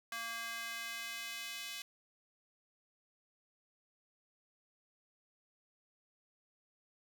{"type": "tone with high-pass filter sweep", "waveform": "square", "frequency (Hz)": 230.4, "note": "A#3", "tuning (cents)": -20, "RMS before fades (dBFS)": -43, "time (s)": [0.12, 1.82], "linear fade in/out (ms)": 2, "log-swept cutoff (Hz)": [1400, 2800], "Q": 1.4, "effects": []}